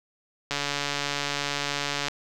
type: click train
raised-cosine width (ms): 0.2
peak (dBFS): -10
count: 226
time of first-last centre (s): 0.51-2.083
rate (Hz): 143
effects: none